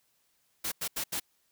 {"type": "noise bursts at uneven times", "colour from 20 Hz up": "white", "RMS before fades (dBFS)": -33, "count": 4, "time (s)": [[0.64, 0.72], [0.81, 0.88], [0.96, 1.04], [1.12, 1.2]], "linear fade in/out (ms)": 10, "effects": ["white hiss -72 dBFS RMS until 1.51 s"]}